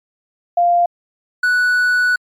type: tone pair in turn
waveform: sine / triangle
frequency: 697 / 1478.6 Hz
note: F5 / F#6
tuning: -4 / -2 cents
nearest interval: octave + minor second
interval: 1302 cents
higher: second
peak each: -10 dBFS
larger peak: neither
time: 0.57-0.86 / 1.43-2.16 s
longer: second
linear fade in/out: 5 ms
effects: MP3 96 kbps